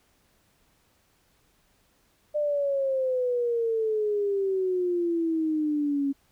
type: exponential sweep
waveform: sine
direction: down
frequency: 601 to 274.9 Hz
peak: -23 dBFS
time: 2.34-6.13 s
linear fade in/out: 20 ms
effects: pink hiss -66 dBFS RMS until 6.31 s